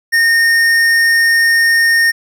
sine tone with tanh clipping, 1837 Hz, A#6, 26 cents flat, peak -10 dBFS, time 0.12-2.12 s, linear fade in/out 20 ms, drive 14 dB, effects none

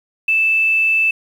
sine tone with quantisation, 2637 Hz, E7, in tune, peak -12 dBFS, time 0.28-1.11 s, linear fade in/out 5 ms, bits 7, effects none

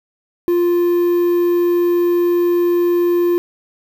triangle tone with quantisation, 349.2 Hz, F4, in tune, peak -10 dBFS, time 0.48-3.38 s, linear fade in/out 0 ms, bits 6, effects none

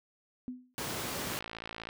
sine tone with exponential decay, 251.2 Hz, B3, 30 cents sharp, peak -33 dBFS, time 0.48-0.74 s, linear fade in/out 0 ms, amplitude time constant 56 ms
pink high-pass noise, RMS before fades -37 dBFS, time 0.78-1.39 s, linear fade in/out 0 ms, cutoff 120 Hz, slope 12 dB/octave
click train, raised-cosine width 0.3 ms, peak -24 dBFS, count 34, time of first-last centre 1.3-1.889 s, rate 56 Hz
effects none

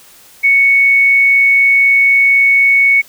sine tone, 2219 Hz, C#7, 1 cent sharp, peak -6 dBFS, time 0.43-3.02 s, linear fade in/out 20 ms, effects white hiss -42 dBFS RMS until 3.08 s

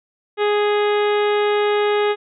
harmonic tone, 415.3 Hz, G#4, in tune, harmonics 1 / 2 / 3 / 4 / 5 / 6 / 7 / 8 / 9, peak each -16 / -24 / -27 / -30 / -30 / -34 / -35 / -35 / -36 dBFS, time 0.37-2.16 s, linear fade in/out 50 ms, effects none

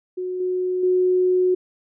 sine tone with level steps, 366.1 Hz, F#4, 18 cents flat, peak -24 / -20 / -15 dBFS, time 0.17-1.55 s, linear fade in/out 10 ms, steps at 0.4 / 0.83 s, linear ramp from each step 5 ms, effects none

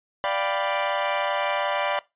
sawtooth chord, G dominant seventh, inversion second, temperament equal, 587.3 / 698.5 / 784 / 987.8 Hz, D5 / F5 / G5 / B5, 0 / 0 / 0 / 0 cents, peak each -22 / -27 / -26 / -25 dBFS, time 0.24-1.99 s, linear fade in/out 0 ms, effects noise-tail reverb RT60 0.2 s tail -20 dB re dry + resampled to 8000 Hz

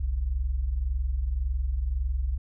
sine tone pair together, 43.58 / 65.41 Hz, F1 / C2, -3 / 0 cents, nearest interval perfect fifth, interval 703 cents, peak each -29 / -25 dBFS, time 0-2.38 s, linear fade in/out 10 ms, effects tanh soft clip ceiling -18 dBFS

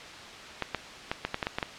clicks, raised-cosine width 0.3 ms, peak -12 dBFS, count 9, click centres 0.623 / 0.747 / 1.115 / 1.25 / 1.344 / 1.428 / 1.469 / 1.585 / 1.628 s, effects white hiss -43 dBFS RMS until 1.78 s + low-pass 4000 Hz 12 dB/octave

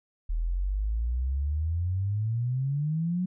sine exponential sweep, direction up, 38.89 to 186 Hz, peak -25 dBFS, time 0.29-3.26 s, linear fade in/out 10 ms, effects none

